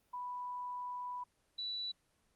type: tone pair in turn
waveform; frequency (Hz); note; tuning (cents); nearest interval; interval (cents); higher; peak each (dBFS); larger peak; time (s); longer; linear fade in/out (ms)
sine; 987.8 / 3951; B5 / B7; 0 / 0; 2 octaves; 2400; second; -39 / -37; second; 0.13-1.24 / 1.58-1.92; first; 10
effects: pink hiss -75 dBFS RMS until 2.35 s + Opus 24 kbps